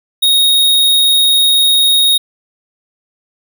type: tone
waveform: square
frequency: 3746 Hz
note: A#7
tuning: 8 cents sharp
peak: -8 dBFS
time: 0.22-2.18 s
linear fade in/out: 10 ms
effects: none